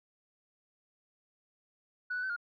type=tone with pitch steps; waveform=sine; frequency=1478 / 1487 / 1529 / 1419 Hz; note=F#6 / F#6 / G6 / F6; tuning=-2 / +8 / -44 / +27 cents; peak=-31 dBFS; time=2.1-2.364 s; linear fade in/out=10 ms; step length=66 ms; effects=tanh soft clip ceiling -29 dBFS